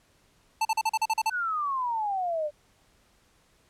square tone bursts, 883 Hz, A5, 6 cents sharp, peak -23 dBFS, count 9, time 0.61-1.299 s, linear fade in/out 5 ms, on 41 ms, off 40 ms
sine exponential sweep, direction down, 1530 to 581 Hz, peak -26 dBFS, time 1.3-2.51 s, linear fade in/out 50 ms
effects pink hiss -64 dBFS RMS until 3.69 s + low-pass 11000 Hz 12 dB/octave

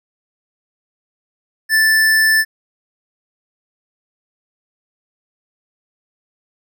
square tone, 1760 Hz, A6, in tune, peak -11 dBFS, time 1.69-2.45 s, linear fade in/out 50 ms, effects none

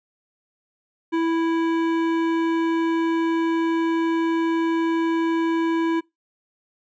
sine tone with hard clipping, 329.6 Hz, E4, in tune, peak -21 dBFS, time 1.12-6.01 s, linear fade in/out 20 ms, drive 14 dB, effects noise-tail reverb RT60 0.2 s tail -24 dB re dry + resampled to 16000 Hz

